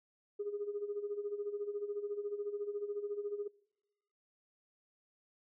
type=tone with tremolo; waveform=sine; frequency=410.8 Hz; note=G#4; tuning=19 cents flat; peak=-33 dBFS; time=0.39-3.48 s; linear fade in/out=10 ms; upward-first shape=sine; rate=14 Hz; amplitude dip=75%; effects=noise-tail reverb RT60 1.0 s tail -26 dB re dry + tanh soft clip ceiling -29 dBFS